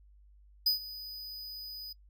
square tone with ADSR envelope, 4978 Hz, D#8, in tune, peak -23 dBFS, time 0.66-1.93 s, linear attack 7 ms, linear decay 120 ms, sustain -18 dB, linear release 8 ms, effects noise-tail reverb RT60 0.1 s tail -25 dB re dry + added 50 Hz sine -56 dBFS peak until 2.09 s

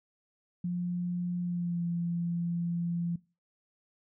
sine tone with pitch glide, 176.6 to 171.37 Hz, F3 to F3, +20 to -32 cents, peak -29 dBFS, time 0.64-3.16 s, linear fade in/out 5 ms, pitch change -52 cents, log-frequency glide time 1.41-1.84 s, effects noise-tail reverb RT60 0.3 s tail -21 dB re dry

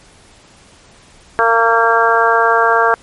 harmonic tone, 229.1 Hz, A#3, 30 cents flat, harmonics 2 / 3 / 4 / 5 / 6 / 7, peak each -16 / -16 / -16 / -16 / -16 / -16 dBFS, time 1.39-2.94 s, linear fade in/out 0 ms, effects pink hiss -45 dBFS RMS until 3.02 s + MP3 48 kbps

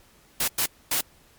white noise bursts at uneven times, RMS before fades -24 dBFS, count 3, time 0.4-0.48 / 0.58-0.66 / 0.91-1.01 s, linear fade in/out 5 ms, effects pink hiss -57 dBFS RMS until 1.38 s + MP3 96 kbps

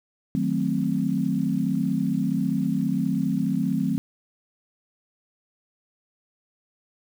sine chord, D# diminished seventh, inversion none, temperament equal, 155.56 / 185 / 220 / 261.6 Hz, D#3 / F#3 / A3 / C4, 0 / 0 / 0 / 0 cents, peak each -29 / -26 / -27 / -26 dBFS, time 0.35-3.98 s, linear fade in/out 0 ms, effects 8-bit

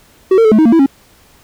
triangle tone with pitch steps, 378 / 454.6 / 435.2 / 215.5 / 314.6 / 229.7 / 328.7 / 273.3 Hz, F#4 / A#4 / A4 / A3 / D#4 / A#3 / E4 / C#4, +37 / -43 / -19 / -36 / +19 / -25 / -5 / -24 cents, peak -3 dBFS, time 0.31-0.862 s, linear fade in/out 5 ms, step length 69 ms, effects pink hiss -47 dBFS RMS until 1.43 s

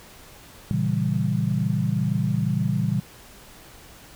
sine chord, A# diminished seventh, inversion none, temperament equal, 116.54 / 138.59 / 164.81 / 196 Hz, A#2 / C#3 / E3 / G3, 0 / 0 / 0 / 0 cents, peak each -26 dBFS, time 0.71-3 s, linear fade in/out 0 ms, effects pink hiss -47 dBFS RMS until 4.15 s

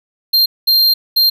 square tone bursts at uneven times, 4186 Hz, C8, in tune, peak -9 dBFS, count 3, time 0.33-0.46 / 0.67-0.94 / 1.16-1.3 s, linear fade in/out 10 ms, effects 8-bit

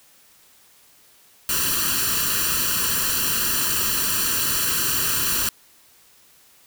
white noise with comb filter, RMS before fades -22 dBFS, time 1.49-5.49 s, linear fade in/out 2 ms, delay 0.69 ms, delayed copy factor +0.85, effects white hiss -54 dBFS RMS until 6.66 s

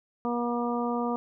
harmonic tone, 239.4 Hz, A#3, 46 cents sharp, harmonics 1 / 2 / 3 / 4 / 5, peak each -29 / -32 / -34 / -35 / -36 dBFS, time 0.25-1.16 s, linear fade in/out 0 ms, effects none

